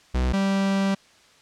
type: tone pair in turn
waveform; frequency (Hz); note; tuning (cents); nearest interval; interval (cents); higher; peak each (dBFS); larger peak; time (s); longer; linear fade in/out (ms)
45% pulse; 63 / 195.33; B1 / G3; +35 / -6; octave + minor sixth; 1959; second; -20 / -20; neither; 0.14-0.33 / 0.33-0.95; second; 10
effects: white hiss -55 dBFS RMS until 1.41 s + low-pass 6000 Hz 12 dB/octave